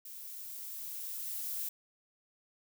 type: noise with level ramp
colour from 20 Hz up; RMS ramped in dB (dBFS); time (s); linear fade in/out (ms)
violet; -47 to -37; 0.05-1.69; 5
effects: none